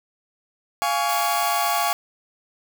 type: chord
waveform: 40% pulse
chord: Db major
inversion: first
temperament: equal with one note detuned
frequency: 698.5 / 830.6 / 1126.8 Hz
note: F5 / Ab5 / Db6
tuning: 0 / 0 / +28 cents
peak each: -24 dBFS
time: 0.82-1.93 s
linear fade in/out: 0 ms
type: noise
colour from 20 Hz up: blue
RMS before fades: -31 dBFS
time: 1.09-1.93 s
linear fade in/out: 0 ms
effects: none